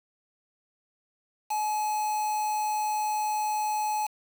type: tone with quantisation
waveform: triangle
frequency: 850 Hz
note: G#5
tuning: 40 cents sharp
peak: -24 dBFS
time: 1.5-4.07 s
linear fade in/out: 10 ms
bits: 6
effects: none